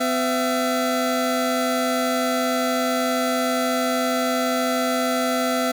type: tone pair together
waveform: 25% pulse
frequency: 253.8 / 670.8 Hz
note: B3 / E5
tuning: +47 / +30 cents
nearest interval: octave + perfect fourth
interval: 1683 cents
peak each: -19 dBFS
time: 0-5.72 s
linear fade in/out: 10 ms
effects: none